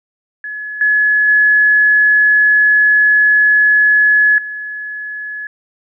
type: tone with level steps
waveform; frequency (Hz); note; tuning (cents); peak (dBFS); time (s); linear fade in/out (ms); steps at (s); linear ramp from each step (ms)
sine; 1700; G#6; +40; -22 / -9 / -7 / -22; 0.44-5.47; 2; 0.81 / 1.28 / 4.38; 2
effects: none